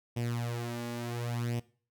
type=tone with flanger; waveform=sawtooth; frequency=118.9 Hz; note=A#2; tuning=35 cents sharp; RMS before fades=-35 dBFS; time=0.16-1.6 s; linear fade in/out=10 ms; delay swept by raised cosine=0.35 to 3.55 ms; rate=0.7 Hz; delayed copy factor=+0.7; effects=noise-tail reverb RT60 0.4 s tail -19 dB re dry